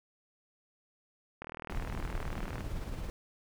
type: click train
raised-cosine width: 0.5 ms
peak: -26 dBFS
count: 48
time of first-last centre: 1.42-2.607 s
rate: 39.6 Hz
type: noise with tremolo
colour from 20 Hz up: brown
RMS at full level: -36 dBFS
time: 1.7-3.1 s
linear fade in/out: 0 ms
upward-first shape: sine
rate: 18 Hz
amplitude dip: 30%
effects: none